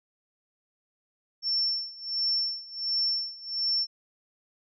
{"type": "tone with tremolo", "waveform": "sine", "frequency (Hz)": 5410, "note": "E8", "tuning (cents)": 44, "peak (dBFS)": -23, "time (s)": [1.42, 3.87], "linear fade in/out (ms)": 50, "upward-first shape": "sine", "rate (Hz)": 1.4, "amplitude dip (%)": 90, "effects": []}